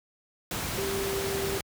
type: tone in noise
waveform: sine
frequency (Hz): 392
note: G4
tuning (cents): 0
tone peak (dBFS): -30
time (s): 0.78-1.58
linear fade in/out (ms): 2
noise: pink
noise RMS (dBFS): -32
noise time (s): 0.51-1.61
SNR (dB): -1
effects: high-pass 60 Hz 12 dB/octave